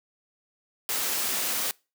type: noise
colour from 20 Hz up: white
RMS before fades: -28 dBFS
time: 0.89-1.71 s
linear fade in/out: 0 ms
effects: noise-tail reverb RT60 0.3 s tail -25 dB re dry + high-pass 200 Hz 12 dB/octave